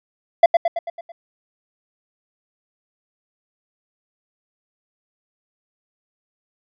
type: tone with echo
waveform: triangle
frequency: 678 Hz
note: E5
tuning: 49 cents sharp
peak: -3 dBFS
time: 0.43-0.46 s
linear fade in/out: 5 ms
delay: 110 ms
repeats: 6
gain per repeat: -5 dB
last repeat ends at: 1.12 s
effects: resampled to 11025 Hz